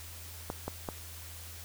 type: clicks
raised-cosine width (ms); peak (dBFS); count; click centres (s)
1; -20; 3; 0.501 / 0.68 / 0.888
effects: added 83 Hz sine -47 dBFS peak until 1.64 s + white hiss -48 dBFS RMS until 1.64 s